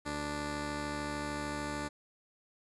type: tone pair together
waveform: 10% pulse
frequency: 73.42 / 293.7 Hz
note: D2 / D4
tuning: 0 / 0 cents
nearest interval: 2 octaves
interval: 2400 cents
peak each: -32 / -29 dBFS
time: 0.05-1.89 s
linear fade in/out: 20 ms
effects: resampled to 24000 Hz + 11-bit